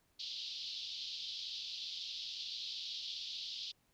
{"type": "band-pass noise", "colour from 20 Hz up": "pink", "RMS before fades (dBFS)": -44, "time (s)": [0.19, 3.72], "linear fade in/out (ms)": 10, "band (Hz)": [3200, 4900], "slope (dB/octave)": 48, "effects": ["pink hiss -75 dBFS RMS until 3.93 s"]}